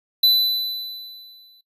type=tone with exponential decay; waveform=square; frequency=3996 Hz; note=B7; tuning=20 cents sharp; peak=-12 dBFS; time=0.23-1.61 s; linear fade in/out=5 ms; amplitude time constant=300 ms; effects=noise-tail reverb RT60 0.1 s tail -19 dB re dry + resampled to 32000 Hz